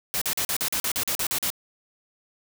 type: noise bursts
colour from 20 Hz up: white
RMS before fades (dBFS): -26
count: 12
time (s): 0.14-1.502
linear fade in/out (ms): 0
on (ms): 75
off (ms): 42
effects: none